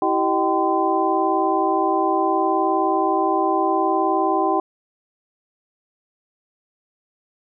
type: tone cluster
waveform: sine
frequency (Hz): 326.1 / 385.4 / 616 / 772 / 1024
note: E4 / G4 / D#5 / G5 / C6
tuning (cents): -19 / -29 / -17 / -27 / -38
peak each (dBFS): -23 / -23 / -27 / -21 / -23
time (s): 0.02-4.6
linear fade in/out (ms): 2
effects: none